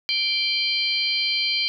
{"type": "harmonic tone with a mistuned harmonic", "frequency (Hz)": 784, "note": "G5", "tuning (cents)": 0, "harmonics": [3, 4, 5, 6], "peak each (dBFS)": [-26, -26, -26, -26], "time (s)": [0.09, 1.68], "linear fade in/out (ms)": 0, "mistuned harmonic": 5, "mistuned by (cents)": 100, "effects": []}